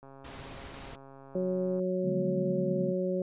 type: click train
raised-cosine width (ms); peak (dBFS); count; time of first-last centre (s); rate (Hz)
1; -37; 241; 0.03-1.795; 136
type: noise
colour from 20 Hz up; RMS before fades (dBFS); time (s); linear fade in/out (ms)
pink; -45; 0.24-0.96; 10
type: harmonic tone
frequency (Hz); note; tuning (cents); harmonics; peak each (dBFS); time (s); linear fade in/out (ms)
184.2; F#3; -7; 1 / 2 / 3; -32 / -32 / -32; 1.35-3.22; 2
type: chord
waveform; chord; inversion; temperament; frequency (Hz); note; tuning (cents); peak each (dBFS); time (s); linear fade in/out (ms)
sine; D diminished seventh; none; equal with one note detuned; 144.48 / 174.61 / 207.7 / 246.9; D3 / F3 / Ab3 / Cb4; -28 / 0 / 0 / 0; -36 / -40 / -36 / -39; 2.02-2.94; 50
effects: resampled to 8000 Hz